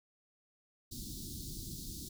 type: band-stop noise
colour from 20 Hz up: pink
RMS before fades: -44 dBFS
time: 0.91-2.09 s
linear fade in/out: 10 ms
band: 340 to 3800 Hz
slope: 48 dB/octave
effects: none